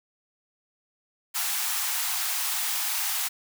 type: high-pass noise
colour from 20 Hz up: white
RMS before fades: -28 dBFS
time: 1.34-3.29 s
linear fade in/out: 20 ms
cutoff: 700 Hz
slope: 96 dB/octave
effects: none